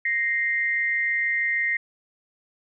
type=tone pair together; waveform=sine; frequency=1864.7 / 2091 Hz; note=A#6 / C7; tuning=0 / -2 cents; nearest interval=major second; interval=198 cents; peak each=-24 dBFS; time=0.05-1.77 s; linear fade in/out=5 ms; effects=none